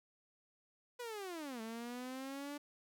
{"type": "linear two-way sweep", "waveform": "sawtooth", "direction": "down then up", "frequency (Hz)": [497.1, 220, 292.8], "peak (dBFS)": -39, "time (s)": [0.99, 2.58], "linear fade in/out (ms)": 10, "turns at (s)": 1.61, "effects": []}